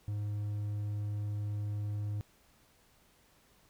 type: tone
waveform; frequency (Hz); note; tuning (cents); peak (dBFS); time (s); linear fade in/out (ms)
triangle; 103.83; G#2; 0; -31; 0.08-2.21; 0
effects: pink hiss -66 dBFS RMS until 3.69 s